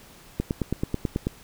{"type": "click train", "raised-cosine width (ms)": 3, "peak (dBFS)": -11, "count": 9, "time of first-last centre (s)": [0.4, 1.27], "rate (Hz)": 9.2, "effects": ["pink hiss -50 dBFS RMS until 1.43 s"]}